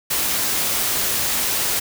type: noise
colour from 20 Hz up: white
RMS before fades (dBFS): -21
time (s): 0.1-1.8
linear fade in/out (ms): 10
effects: none